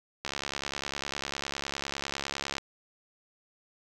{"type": "click train", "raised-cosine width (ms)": 0.2, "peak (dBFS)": -15, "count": 164, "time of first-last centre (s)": [0.25, 2.582], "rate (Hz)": 69.9, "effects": []}